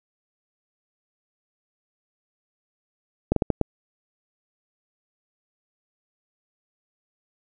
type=slowing click train; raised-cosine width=2 ms; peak=-6 dBFS; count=5; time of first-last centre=3.32-3.613 s; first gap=43 ms; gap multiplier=1.37; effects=none